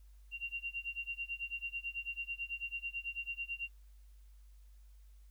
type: tone with tremolo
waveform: sine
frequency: 2765 Hz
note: F7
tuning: 18 cents flat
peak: -35 dBFS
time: 0.31-3.7 s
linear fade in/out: 50 ms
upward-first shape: sine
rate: 9.1 Hz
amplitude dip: 95%
effects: added 50 Hz sine -55 dBFS peak until 5.3 s + white hiss -75 dBFS RMS until 5.3 s